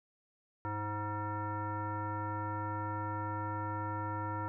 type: tone with frequency modulation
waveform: sine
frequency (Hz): 523.3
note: C5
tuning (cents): 0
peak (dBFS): -34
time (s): 0.65-4.48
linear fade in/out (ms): 0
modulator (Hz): 421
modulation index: 2
effects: none